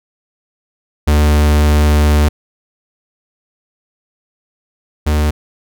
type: tone pair in turn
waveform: 45% pulse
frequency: 74.6 / 75.38 Hz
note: D2 / D2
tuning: +28 / +46 cents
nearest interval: unison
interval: 18 cents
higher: second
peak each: -8 / -11 dBFS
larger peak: first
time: 1.07-2.29 / 5.06-5.31 s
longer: first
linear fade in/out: 10 ms
effects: none